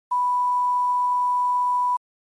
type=tone with quantisation; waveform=sine; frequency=987.8 Hz; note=B5; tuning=in tune; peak=-18 dBFS; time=0.11-1.97 s; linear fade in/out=10 ms; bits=8; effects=MP3 48 kbps